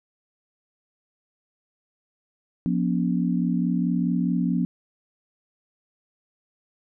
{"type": "tone cluster", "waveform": "sine", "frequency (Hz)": [177.1, 241.6, 282.1], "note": ["F3", "B3", "C#4"], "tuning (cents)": [24, -38, 30], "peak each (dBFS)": [-23, -25, -28], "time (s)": [2.66, 4.65], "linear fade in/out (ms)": 0, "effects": []}